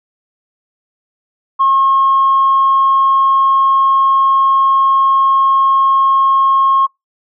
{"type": "tone", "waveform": "sine", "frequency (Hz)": 1080, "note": "C#6", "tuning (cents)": -45, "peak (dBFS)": -7, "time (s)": [1.59, 6.87], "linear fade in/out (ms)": 20, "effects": ["noise-tail reverb RT60 0.2 s tail -26 dB re dry", "tanh soft clip ceiling -3 dBFS"]}